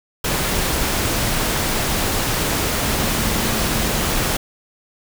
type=tone in noise; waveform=sine; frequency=219.4 Hz; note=A3; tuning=5 cents flat; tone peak=-28 dBFS; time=2.86-4.06 s; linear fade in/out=5 ms; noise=pink; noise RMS=-20 dBFS; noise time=0.24-4.37 s; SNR=-11 dB; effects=none